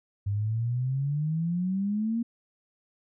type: exponential sweep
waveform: sine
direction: up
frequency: 98.8 to 236.3 Hz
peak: -25 dBFS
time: 0.26-2.23 s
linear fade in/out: 10 ms
effects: none